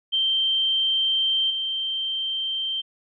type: tone with level steps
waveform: sine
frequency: 3136 Hz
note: G7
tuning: in tune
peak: -19 / -24 dBFS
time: 0.12-2.82 s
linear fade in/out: 20 ms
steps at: 1.5 s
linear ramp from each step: 5 ms
effects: none